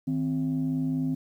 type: tone pair together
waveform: sine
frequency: 156.7 / 261.2 Hz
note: D#3 / C4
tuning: +13 / -3 cents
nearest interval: major sixth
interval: 884 cents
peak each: -28 / -25 dBFS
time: 0.07-1.15 s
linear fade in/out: 10 ms
effects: tanh soft clip ceiling -20 dBFS + 10-bit